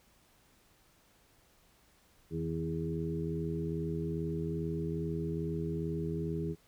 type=harmonic tone with a mistuned harmonic; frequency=82.41 Hz; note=E2; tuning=in tune; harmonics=1 / 2 / 3 / 4 / 5; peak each=-42 / -35 / -44 / -40 / -39 dBFS; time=2.3-6.56 s; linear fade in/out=50 ms; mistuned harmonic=2; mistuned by=-45 cents; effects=pink hiss -66 dBFS RMS until 6.67 s